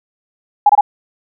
sine tone bursts, 826 Hz, G#5, 10 cents flat, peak -4 dBFS, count 3, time 0.66-0.81 s, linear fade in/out 5 ms, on 34 ms, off 24 ms, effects none

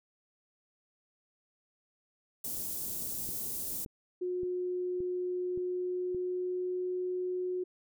white band-stop noise, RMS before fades -37 dBFS, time 2.44-3.85 s, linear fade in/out 5 ms, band 380 to 8600 Hz, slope 12 dB/octave
click train, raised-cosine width 3 ms, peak -33 dBFS, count 6, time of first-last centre 3.29-6.147 s, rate 1.75 Hz
sine tone with pitch glide, 361.4 to 364.3 Hz, F#4 to F#4, -41 to -27 cents, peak -31 dBFS, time 4.21-7.64 s, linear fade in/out 10 ms, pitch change +14 cents, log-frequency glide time 5.49-6.89 s
effects none

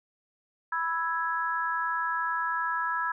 sine chord, E major, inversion second, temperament equal, 987.8 / 1318.5 / 1661.2 Hz, B5 / E6 / G#6, 0 / 0 / 0 cents, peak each -31 dBFS, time 0.72-3.12 s, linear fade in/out 5 ms, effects none

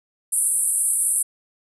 white band-pass noise, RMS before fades -21 dBFS, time 0.32-1.23 s, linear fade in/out 10 ms, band 8500 to 11000 Hz, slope 96 dB/octave, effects none

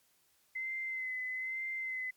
sine tone with vibrato, 2052 Hz, C7, 34 cents flat, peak -35 dBFS, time 0.55-2.11 s, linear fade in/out 10 ms, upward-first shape sine, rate 1.1 Hz, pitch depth 29 cents each way, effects white hiss -71 dBFS RMS until 2.16 s + MP3 96 kbps

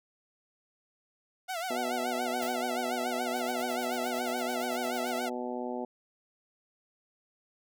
sawtooth tone with vibrato, 705 Hz, F5, 16 cents sharp, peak -29 dBFS, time 1.48-5.3 s, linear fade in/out 20 ms, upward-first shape sine, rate 7 Hz, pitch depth 130 cents each way
harmonic tone, 123.47 Hz, B2, in tune, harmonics 2 / 3 / 4 / 5 / 6 / 7, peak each -37 / -39 / -40 / -41 / -42 / -42 dBFS, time 1.7-5.85 s, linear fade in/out 5 ms
white noise with exponential decay, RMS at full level -39 dBFS, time 2.42-2.71 s, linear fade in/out 2 ms, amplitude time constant 62 ms
white noise with tremolo, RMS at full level -47 dBFS, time 3.35-5.18 s, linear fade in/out 0 ms, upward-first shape sine, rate 8.8 Hz, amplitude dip 100%
effects none

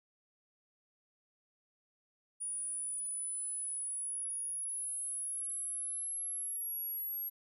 sine exponential sweep, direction up, 9680 to 11540 Hz, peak -36 dBFS, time 2.4-7.3 s, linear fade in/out 20 ms, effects none

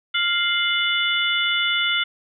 harmonic tone with a mistuned harmonic, 698.5 Hz, F5, in tune, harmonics 2 / 3 / 4 / 5, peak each -24 / -24 / -24 / -24 dBFS, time 0.14-2.04 s, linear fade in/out 10 ms, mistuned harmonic 4, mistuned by +99 cents, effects none

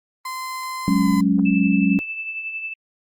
35% pulse tone with pitch glide, 1034 to 1016.8 Hz, C6 to C6, -21 to -50 cents, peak -25 dBFS, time 0.25-1.21 s, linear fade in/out 5 ms, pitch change -29 cents, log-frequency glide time 0.92-1.08 s
sine chord, F# suspended second, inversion none, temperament just, 185 / 208.1 / 277.5 Hz, F#3 / G#3 / C#4, 0 / +4 / +2 cents, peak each -19 dBFS, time 0.88-1.99 s, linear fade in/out 0 ms
clicks, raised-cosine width 1 ms, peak -25 dBFS, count 2, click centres 1.392 / 1.396 s
sine tone with tremolo, 2637 Hz, E7, in tune, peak -24 dBFS, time 1.45-2.74 s, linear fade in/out 10 ms, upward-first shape triangle, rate 11 Hz, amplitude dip 55%
effects Opus 32 kbps

